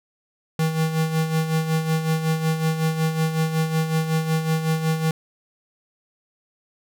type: tone with tremolo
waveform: square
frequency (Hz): 159.7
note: D#3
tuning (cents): +45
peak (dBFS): -18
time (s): 0.59-5.11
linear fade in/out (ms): 2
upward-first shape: sine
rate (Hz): 5.4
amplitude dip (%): 60
effects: none